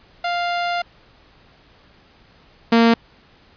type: tone pair in turn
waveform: sawtooth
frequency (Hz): 698.5 / 230.6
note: F5 / A#3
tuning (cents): 0 / -19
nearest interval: octave + perfect fifth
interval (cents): 1919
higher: first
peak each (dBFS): -16 / -7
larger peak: second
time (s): 0.24-0.82 / 2.72-2.94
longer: first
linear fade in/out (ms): 5
effects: pink hiss -52 dBFS RMS until 3.56 s + resampled to 11025 Hz